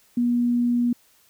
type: tone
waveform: sine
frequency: 241 Hz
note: B3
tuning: 42 cents flat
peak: -18 dBFS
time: 0.17-0.93 s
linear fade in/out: 5 ms
effects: white hiss -59 dBFS RMS until 1.29 s